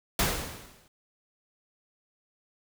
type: noise with exponential decay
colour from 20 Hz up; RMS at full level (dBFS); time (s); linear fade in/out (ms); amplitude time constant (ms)
pink; -23; 0.19-0.88; 2; 150
effects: none